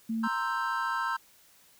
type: tone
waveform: sine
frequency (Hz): 224.8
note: A3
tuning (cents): +37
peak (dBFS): -28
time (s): 0.09-0.28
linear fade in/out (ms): 10
type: chord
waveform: triangle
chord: C dominant seventh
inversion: third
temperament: equal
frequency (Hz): 932.3 / 1046.5 / 1318.5 / 1568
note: Bb5 / C6 / E6 / G6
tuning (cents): 0 / 0 / 0 / 0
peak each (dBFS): -32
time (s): 0.23-1.17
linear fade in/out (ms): 10
effects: white hiss -60 dBFS RMS until 1.79 s